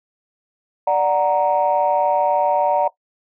sine chord, D augmented, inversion none, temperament equal, 587.3 / 740 / 932.3 Hz, D5 / F#5 / A#5, 0 / 0 / 0 cents, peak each -18 dBFS, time 0.87-2.88 s, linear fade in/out 5 ms, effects noise-tail reverb RT60 0.1 s tail -17 dB re dry + tanh soft clip ceiling -7 dBFS

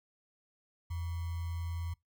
sine tone with sample-and-hold, 84.6 Hz, E2, 45 cents sharp, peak -34 dBFS, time 0.9-1.94 s, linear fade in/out 10 ms, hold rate 1050 Hz, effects noise-tail reverb RT60 0.2 s tail -25 dB re dry

